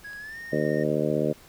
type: clicks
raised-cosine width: 0.2 ms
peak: -37 / -32 / -37 dBFS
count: 3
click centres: 0.038 / 0.132 / 0.355 s
type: tone with pitch glide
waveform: triangle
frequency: 1661.2 to 1843.2 Hz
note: G#6 to A#6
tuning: 0 to -20 cents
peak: -35 dBFS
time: 0.04-0.84 s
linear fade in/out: 10 ms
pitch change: +180 cents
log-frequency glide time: 0.18-0.39 s
type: harmonic tone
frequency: 75.7 Hz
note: D#2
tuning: 47 cents flat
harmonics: 2 / 3 / 4 / 5 / 6 / 7 / 8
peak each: -30 / -30 / -30 / -30 / -30 / -30 / -30 dBFS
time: 0.52-1.33 s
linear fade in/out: 10 ms
effects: pink hiss -52 dBFS RMS until 1.48 s